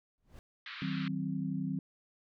brown noise with exponential growth, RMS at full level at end -44 dBFS, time 0.18-0.39 s, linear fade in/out 0 ms, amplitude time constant 44 ms
pink band-pass noise, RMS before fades -45 dBFS, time 0.66-1.08 s, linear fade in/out 2 ms, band 1200 to 4200 Hz, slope 48 dB/octave
sine chord, C diminished, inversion first, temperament just, 156.98 / 188.37 / 261.6 Hz, Eb3 / Gb3 / C4, +16 / +31 / 0 cents, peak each -37 / -36 / -37 dBFS, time 0.82-1.79 s, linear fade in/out 2 ms
effects none

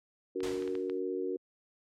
sine chord, D augmented, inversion none, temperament equal with one note detuned, 287.6 / 370 / 466.2 Hz, D4 / F#4 / A#4, -36 / 0 / 0 cents, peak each -39 / -34 / -37 dBFS, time 0.35-1.37 s, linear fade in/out 10 ms
clicks, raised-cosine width 0.3 ms, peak -30 dBFS, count 5, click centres 0.405 / 0.623 / 0.677 / 0.753 / 0.898 s
pink noise with exponential decay, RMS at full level -38 dBFS, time 0.43-0.99 s, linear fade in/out 2 ms, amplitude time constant 120 ms
effects high-pass 60 Hz 12 dB/octave + low-pass 8000 Hz 12 dB/octave

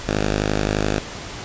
5% pulse tone, 51.6 Hz, G#1, 10 cents flat, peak -8 dBFS, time 0.07-1 s, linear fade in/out 10 ms, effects pink hiss -33 dBFS RMS until 1.44 s + resampled to 16000 Hz

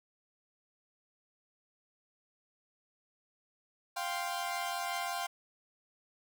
sawtooth chord, F suspended second, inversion none, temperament equal, 698.5 / 784 / 1046.5 Hz, F5 / G5 / C6, 0 / 0 / 0 cents, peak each -34 / -35 / -36 dBFS, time 3.96-5.27 s, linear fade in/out 10 ms, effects none

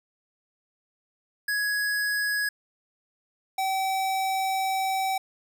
square tone pair in turn, 1671 / 767 Hz, G#6 / G5, +10 / -38 cents, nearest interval octave + minor second, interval 1348 cents, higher first, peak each -25 / -25 dBFS, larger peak neither, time 1.48-2.49 / 3.58-5.18 s, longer second, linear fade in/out 5 ms, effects none

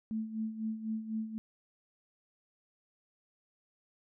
sine tone with tremolo, 220 Hz, A3, in tune, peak -31 dBFS, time 0.11-1.38 s, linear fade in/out 0 ms, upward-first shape sine, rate 4 Hz, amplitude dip 70%, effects none

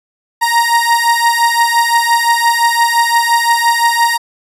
30% pulse beating tone pair, 932.3 / 938.1 Hz, A#5 / A#5, 0 / +11 cents, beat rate 5.8 Hz, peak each -10 dBFS, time 0.41-4.18 s, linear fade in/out 20 ms, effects resampled to 32000 Hz

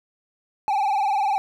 triangle tone with vibrato, 815 Hz, G#5, 33 cents flat, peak -17 dBFS, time 0.68-1.38 s, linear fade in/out 0 ms, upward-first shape sine, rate 20 Hz, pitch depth 110 cents each way, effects none

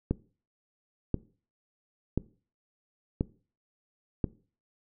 click train, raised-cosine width 3 ms, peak -13 dBFS, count 5, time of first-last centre 0.11-4.242 s, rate 0.968 Hz, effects noise-tail reverb RT60 0.4 s tail -20 dB re dry

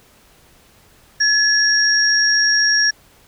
sine tone pair together, 1708 / 5588 Hz, G#6 / F8, +48 / 0 cents, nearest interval octave + major sixth, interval 2052 cents, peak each -15 dBFS, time 1.2-2.91 s, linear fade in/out 10 ms, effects pink hiss -51 dBFS RMS until 3.27 s

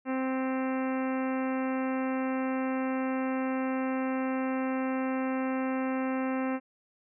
harmonic tone with a mistuned harmonic, 261.6 Hz, C4, in tune, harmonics 1 / 2 / 3 / 4 / 5 / 6 / 7 / 8 / 9 / 10, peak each -29 / -35 / -39 / -41 / -43 / -45 / -46 / -47 / -48 / -49 dBFS, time 0.05-6.6 s, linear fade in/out 50 ms, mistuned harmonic 10, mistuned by +61 cents, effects none

